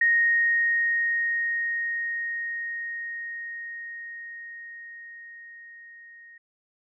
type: tone with level ramp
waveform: sine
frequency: 1864.7 Hz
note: A#6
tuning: in tune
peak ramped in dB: -17 to -46 dBFS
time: 0.01-6.38 s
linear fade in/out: 5 ms
effects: none